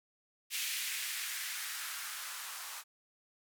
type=noise with band-pass filter sweep; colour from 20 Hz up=violet; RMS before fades=-40 dBFS; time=0.5-2.84 s; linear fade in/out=50 ms; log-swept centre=2500 to 980 Hz; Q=1.9; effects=none